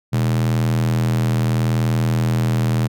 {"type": "tone with high-pass filter", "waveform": "square", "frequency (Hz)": 40.39, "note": "E1", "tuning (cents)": -35, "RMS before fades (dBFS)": -18, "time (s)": [0.12, 2.88], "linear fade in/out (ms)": 20, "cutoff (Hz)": 140, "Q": 5.7, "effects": []}